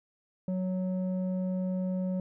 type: tone with low-pass filter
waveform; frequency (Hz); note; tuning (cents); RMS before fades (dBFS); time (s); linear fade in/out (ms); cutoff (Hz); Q
square; 185; F#3; 0; -31; 0.48-2.2; 2; 420; 5.3
effects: none